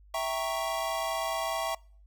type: chord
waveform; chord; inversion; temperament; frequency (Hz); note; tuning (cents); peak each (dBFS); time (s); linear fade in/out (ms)
square; E diminished seventh; none; equal; 659.3 / 784 / 932.3 / 1108.7; E5 / G5 / Bb5 / Db6; 0 / 0 / 0 / 0; -33 / -37 / -38 / -36; 0.14-1.75; 5
effects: noise-tail reverb RT60 0.5 s tail -26 dB re dry + added 50 Hz sine -53 dBFS peak until 2.06 s